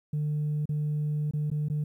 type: tone with dropouts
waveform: sine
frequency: 150 Hz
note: D3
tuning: 37 cents sharp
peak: -24 dBFS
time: 0.13-1.84 s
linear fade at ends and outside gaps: 5 ms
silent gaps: 0.656-0.691 / 1.311-1.335 / 1.502-1.514 / 1.685-1.699 s
effects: tanh soft clip ceiling -24 dBFS + 11-bit